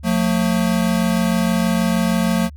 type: tone pair together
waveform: square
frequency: 178.6 / 225 Hz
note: F3 / A3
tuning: +39 / +39 cents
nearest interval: major third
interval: 400 cents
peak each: -19 dBFS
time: 0.03-2.5 s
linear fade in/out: 50 ms
effects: added 73 Hz sine -34 dBFS peak until 2.56 s